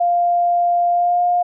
sine tone with pitch glide, 698.5 to 708.3 Hz, F5 to F5, 0 to +24 cents, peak -13 dBFS, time 0-1.43 s, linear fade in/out 10 ms, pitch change +24 cents, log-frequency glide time 0.9-1.21 s, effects none

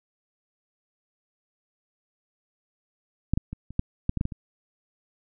clicks, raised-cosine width 5 ms, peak -9 / -11 / -21 / -27 / -10 / -10 / -14 / -13 / -15 / -23 dBFS, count 10, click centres 3.336 / 3.375 / 3.53 / 3.706 / 3.794 / 4.094 / 4.173 / 4.211 / 4.254 / 4.322 s, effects none

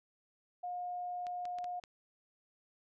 sine tone, 715 Hz, F5, 41 cents sharp, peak -37 dBFS, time 0.63-1.8 s, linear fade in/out 10 ms
clicks, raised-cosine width 0.2 ms, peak -33 dBFS, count 5, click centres 1.268 / 1.454 / 1.586 / 1.643 / 1.838 s
effects none

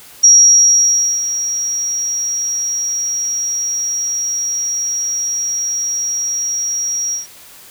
sine tone with ADSR envelope, 5670 Hz, F8, 25 cents sharp, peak -3 dBFS, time 0.23-7.27 s, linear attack 12 ms, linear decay 970 ms, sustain -13 dB, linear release 140 ms, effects white hiss -40 dBFS RMS until 7.7 s

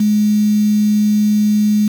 sine tone with quantisation, 210.4 Hz, G#3, 23 cents sharp, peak -10 dBFS, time 0-1.88 s, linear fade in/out 5 ms, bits 5, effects none

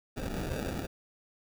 pink noise with sample-and-hold, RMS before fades -35 dBFS, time 0.16-0.87 s, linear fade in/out 20 ms, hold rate 1050 Hz, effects none

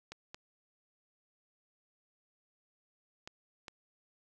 clicks, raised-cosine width 0.2 ms, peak -27 dBFS, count 4, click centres 0.12 / 0.345 / 3.275 / 3.682 s, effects none

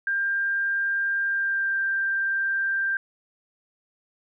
sine tone with pitch glide, 1595 to 1580.3 Hz, G6 to G6, +30 to +14 cents, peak -22 dBFS, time 0.07-2.97 s, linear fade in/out 2 ms, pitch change -16 cents, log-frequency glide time 1.25-1.79 s, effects none

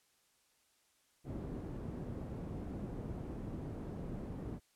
white low-pass noise, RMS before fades -43 dBFS, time 1.24-4.6 s, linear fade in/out 50 ms, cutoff 260 Hz, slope 12 dB/octave, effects white hiss -73 dBFS RMS until 4.75 s + low-pass 11000 Hz 12 dB/octave

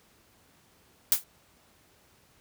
blue noise with exponential decay, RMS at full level -17 dBFS, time 1.12-1.24 s, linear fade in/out 1 ms, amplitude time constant 25 ms, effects pink hiss -62 dBFS RMS until 2.4 s + high-pass 60 Hz 12 dB/octave

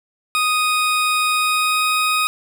20% pulse tone with pitch glide, 1244.5 to 1251.7 Hz, D#6 to D#6, 0 to +10 cents, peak -11 dBFS, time 0.35-2.27 s, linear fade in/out 0 ms, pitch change +10 cents, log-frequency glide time 1.32-1.92 s, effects none

